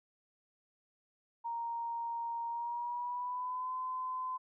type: tone with pitch glide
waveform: sine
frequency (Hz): 932.3 to 1022.6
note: A#5 to C6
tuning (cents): 0 to -40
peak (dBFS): -35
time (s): 1.44-4.38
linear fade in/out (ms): 20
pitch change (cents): +160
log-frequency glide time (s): 2.48-3.73
effects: none